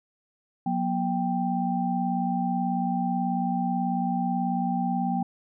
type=tone cluster; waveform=sine; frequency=181.3 / 239.6 / 786 Hz; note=F#3 / A#3 / G5; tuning=-35 / +48 / +4 cents; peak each=-28 dBFS; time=0.66-5.23 s; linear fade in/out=5 ms; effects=none